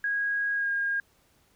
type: tone with pitch glide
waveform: sine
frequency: 1645 to 1621.4 Hz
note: G#6 to G#6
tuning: -17 to -42 cents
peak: -25 dBFS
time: 0.04-1 s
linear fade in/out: 2 ms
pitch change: -25 cents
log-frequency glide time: 0.54-0.69 s
effects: pink hiss -65 dBFS RMS until 1.55 s